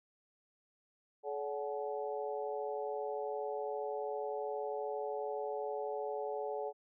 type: harmonic tone with a mistuned harmonic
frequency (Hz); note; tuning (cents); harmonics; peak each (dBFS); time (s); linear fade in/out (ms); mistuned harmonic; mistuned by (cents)
142.6; C#3; +49; 3 / 4 / 5 / 6; -39 / -41 / -43 / -45; 1.23-6.73; 50; 5; +72
effects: none